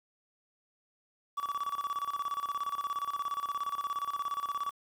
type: tone with tremolo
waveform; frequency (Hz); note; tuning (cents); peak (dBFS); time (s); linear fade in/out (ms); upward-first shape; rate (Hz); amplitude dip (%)
triangle; 1144; D6; -46; -28; 1.37-4.71; 10; square; 17; 75
effects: 9-bit